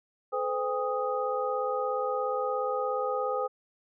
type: tone cluster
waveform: sine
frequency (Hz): 433 / 510 / 806 / 1247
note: A4 / C5 / G5 / D#6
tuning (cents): -28 / -44 / +48 / +3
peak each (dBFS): -35 / -30 / -34 / -33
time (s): 0.32-3.48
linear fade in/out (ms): 20
effects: none